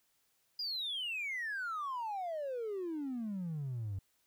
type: exponential sweep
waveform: triangle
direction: down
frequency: 4978 to 92.5 Hz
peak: -33 dBFS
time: 0.59-3.99 s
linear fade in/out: 5 ms
effects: tanh soft clip ceiling -32 dBFS + white hiss -75 dBFS RMS until 4.26 s